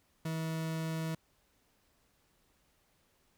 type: tone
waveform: 40% pulse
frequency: 161.1 Hz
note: E3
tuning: 39 cents flat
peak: -33 dBFS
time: 0.25-1.15 s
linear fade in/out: 5 ms
effects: pink hiss -72 dBFS RMS until 3.37 s